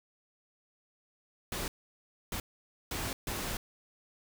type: noise bursts at uneven times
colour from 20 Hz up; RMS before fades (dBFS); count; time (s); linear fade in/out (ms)
pink; -36; 4; 1.52-1.68 / 2.32-2.4 / 2.91-3.13 / 3.27-3.57; 2
effects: none